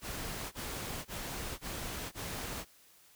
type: noise bursts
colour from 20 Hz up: pink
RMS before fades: -40 dBFS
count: 5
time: 0.01-2.652 s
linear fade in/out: 50 ms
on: 510 ms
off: 23 ms
effects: white hiss -62 dBFS RMS until 3.15 s